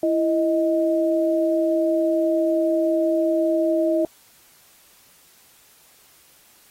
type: tone pair together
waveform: sine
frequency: 332.2 / 627.1 Hz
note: E4 / D#5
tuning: +13 / +13 cents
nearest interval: major seventh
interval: 1100 cents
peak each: -20 dBFS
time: 0.03-4.05 s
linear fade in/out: 2 ms
effects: white hiss -54 dBFS RMS until 6.7 s + AAC 48 kbps